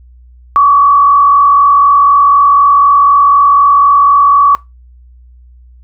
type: tone with frequency modulation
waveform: sine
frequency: 1136 Hz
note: C#6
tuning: 42 cents sharp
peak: -3 dBFS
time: 0.56-4.55 s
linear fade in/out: 0 ms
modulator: 44 Hz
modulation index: 0.56
effects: noise-tail reverb RT60 0.2 s tail -20 dB re dry + added 61 Hz sine -36 dBFS peak until 5.83 s